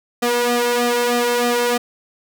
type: tone with flanger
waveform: sawtooth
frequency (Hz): 241.3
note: B3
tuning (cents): -40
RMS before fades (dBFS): -18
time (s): 0.22-1.78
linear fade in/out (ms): 10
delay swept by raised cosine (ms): 1.6 to 2.25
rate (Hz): 3.2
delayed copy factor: +0.85
effects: none